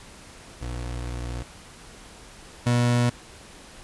30% pulse tone pair in turn, 60.5 / 121 Hz, B1 / B2, -35 / -35 cents, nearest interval octave, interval 1200 cents, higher second, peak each -27 / -16 dBFS, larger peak second, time 0.61-1.43 / 2.66-3.1 s, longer first, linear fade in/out 10 ms, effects pink hiss -46 dBFS RMS until 3.83 s + resampled to 24000 Hz

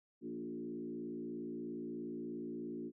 sine tone with frequency modulation, 293.7 Hz, D4, in tune, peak -40 dBFS, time 0.21-2.92 s, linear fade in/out 50 ms, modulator 56.9 Hz, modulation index 1.5, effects none

